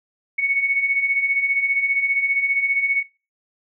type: beating tone pair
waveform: sine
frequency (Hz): 2206 / 2221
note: C#7 / C#7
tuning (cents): -9 / +3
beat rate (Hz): 15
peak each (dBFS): -24 / -19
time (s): 0.38-3.03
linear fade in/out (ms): 10
effects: noise-tail reverb RT60 0.3 s tail -20 dB re dry